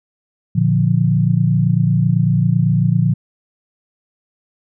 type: chord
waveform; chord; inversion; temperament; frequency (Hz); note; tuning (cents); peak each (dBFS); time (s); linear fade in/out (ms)
sine; Bb major; none; equal; 116.54 / 146.83 / 174.61; Bb2 / D3 / F3; 0 / 0 / 0; -16; 0.55-3.14; 10
effects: none